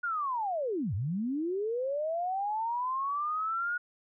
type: linear two-way sweep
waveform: sine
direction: down then up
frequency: 1455 to 87 to 1455 Hz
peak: -29 dBFS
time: 0.03-3.78 s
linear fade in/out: 10 ms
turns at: 0.94 s
effects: none